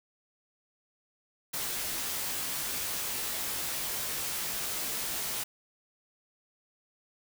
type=noise with comb filter; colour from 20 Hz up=white; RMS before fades=-34 dBFS; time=1.53-5.44 s; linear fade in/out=10 ms; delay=17 ms; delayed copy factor=-0.55; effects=none